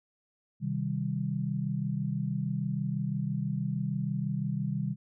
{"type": "chord", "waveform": "sine", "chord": "C minor", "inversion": "none", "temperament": "just", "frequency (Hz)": [130.81, 156.98, 196.22], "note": ["C3", "Eb3", "G3"], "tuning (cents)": [0, 16, 2], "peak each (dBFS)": -33, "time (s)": [0.6, 4.96], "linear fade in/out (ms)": 50, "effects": []}